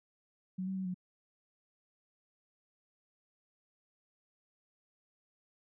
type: tone with pitch steps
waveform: sine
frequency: 186 / 190.7 / 188.8 / 182 Hz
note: F#3 / G3 / F#3 / F#3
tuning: +9 / -47 / +35 / -28 cents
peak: -34 dBFS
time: 0.58-0.944 s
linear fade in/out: 10 ms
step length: 91 ms
effects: none